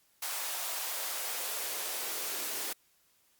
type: noise with high-pass filter sweep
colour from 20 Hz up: white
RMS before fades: -36 dBFS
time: 0.22-2.73 s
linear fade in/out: 5 ms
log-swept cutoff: 790 to 320 Hz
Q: 1.5
effects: white hiss -69 dBFS RMS until 3.39 s + Opus 48 kbps